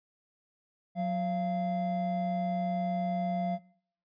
triangle tone pair together, 182.49 / 689 Hz, F#3 / F5, -24 / -24 cents, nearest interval octave + major seventh, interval 2300 cents, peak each -28 / -30 dBFS, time 0.95-3.59 s, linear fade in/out 50 ms, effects noise-tail reverb RT60 0.6 s tail -21 dB re dry + resampled to 11025 Hz

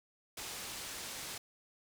white low-pass noise, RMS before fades -44 dBFS, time 0.37-1.38 s, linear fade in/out 5 ms, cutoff 8600 Hz, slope 12 dB/octave, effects none

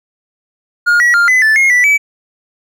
triangle tone with pitch steps, 1425 / 1926 / 1400 / 2016 / 1754 / 2149 / 1969 / 2294 Hz, F6 / B6 / F6 / B6 / A6 / C7 / B6 / D7, +34 / -44 / +4 / +35 / -6 / +46 / -6 / -41 cents, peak -5 dBFS, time 0.86-1.98 s, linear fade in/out 20 ms, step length 140 ms, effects none

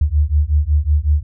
sine beating tone pair, 71.9 / 77.3 Hz, D2 / D#2, -36 / -11 cents, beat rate 5.4 Hz, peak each -15 dBFS, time 0.01-1.23 s, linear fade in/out 5 ms, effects none

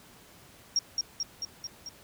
sine tone with echo, 5588 Hz, F8, in tune, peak -22 dBFS, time 0.76-0.79 s, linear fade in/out 2 ms, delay 220 ms, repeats 5, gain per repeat -3 dB, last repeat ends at 1.89 s, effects pink hiss -54 dBFS RMS until 2.03 s + high-pass 60 Hz 12 dB/octave

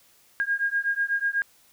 sine beating tone pair, 1620 / 1628.1 Hz, G#6 / G#6, -43 / -35 cents, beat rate 8.1 Hz, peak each -26 dBFS, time 0.4-1.42 s, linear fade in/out 0 ms, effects white hiss -59 dBFS RMS until 1.72 s

